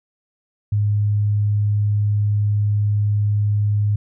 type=tone; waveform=sine; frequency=103.83 Hz; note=G#2; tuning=in tune; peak=-15 dBFS; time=0.72-3.96 s; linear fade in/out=5 ms; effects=none